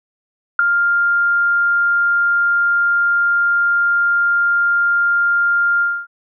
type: tone with ADSR envelope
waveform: sine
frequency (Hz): 1400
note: F6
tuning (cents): +4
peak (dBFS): -4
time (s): 0.59-6.07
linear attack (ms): 4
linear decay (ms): 4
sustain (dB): -8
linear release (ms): 260
effects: none